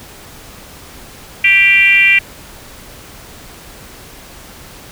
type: tone with frequency modulation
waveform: sine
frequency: 2360 Hz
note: D7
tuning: 8 cents sharp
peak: -6 dBFS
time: 1.44-2.19 s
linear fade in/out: 5 ms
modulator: 393 Hz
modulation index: 1
effects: pink hiss -36 dBFS RMS until 4.91 s